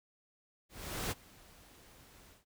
pink noise with ADSR envelope, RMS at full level -36 dBFS, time 0.69-2.45 s, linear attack 420 ms, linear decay 28 ms, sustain -23 dB, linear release 140 ms, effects none

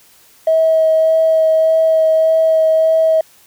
triangle tone with vibrato, 641 Hz, E5, 49 cents flat, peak -5 dBFS, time 0.47-3.21 s, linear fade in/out 5 ms, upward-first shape sine, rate 1.7 Hz, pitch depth 10 cents each way, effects tanh soft clip ceiling -7 dBFS + white hiss -48 dBFS RMS until 3.46 s

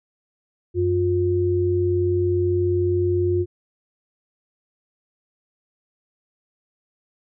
sine tone pair together, 93.67 / 355.1 Hz, F#2 / F4, +22 / +29 cents, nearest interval octave + major seventh, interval 2307 cents, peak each -22 / -19 dBFS, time 0.74-3.46 s, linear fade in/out 50 ms, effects none

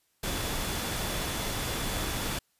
sine tone in noise, 3449 Hz, A7, 35 cents flat, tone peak -43 dBFS, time 0.23-2.39 s, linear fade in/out 5 ms, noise pink, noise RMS -32 dBFS, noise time 0.23-2.39 s, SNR -14 dB, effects white hiss -72 dBFS RMS until 2.59 s + resampled to 32000 Hz

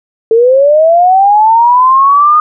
sine linear sweep, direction up, 440 to 1234 Hz, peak -3 dBFS, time 0.31-2.4 s, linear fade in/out 2 ms, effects none

